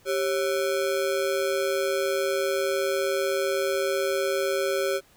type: ring-modulated tone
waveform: square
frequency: 469.8 Hz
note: A#4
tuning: 13 cents sharp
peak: -21 dBFS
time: 0.05-5.01 s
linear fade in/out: 50 ms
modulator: 77.9 Hz
effects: pink hiss -58 dBFS RMS until 5.16 s